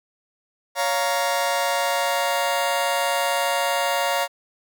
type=chord; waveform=sawtooth; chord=Bb minor; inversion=first; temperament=just; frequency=559.4 / 699.2 / 932.3 Hz; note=Db5 / F5 / Bb5; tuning=+16 / +2 / 0 cents; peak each=-21 dBFS; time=0.75-4.28 s; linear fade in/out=50 ms; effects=none